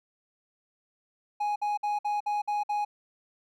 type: tone bursts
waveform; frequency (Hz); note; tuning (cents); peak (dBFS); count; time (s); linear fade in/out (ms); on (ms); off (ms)
triangle; 830.6; G#5; 0; -24; 7; 1.4-2.85; 10; 160; 55
effects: none